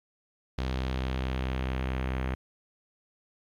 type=tone with low-pass filter sweep; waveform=sawtooth; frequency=64.6 Hz; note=C2; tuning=21 cents flat; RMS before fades=-31 dBFS; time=0.58-2.35 s; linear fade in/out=5 ms; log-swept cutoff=4100 to 2200 Hz; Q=1.6; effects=10-bit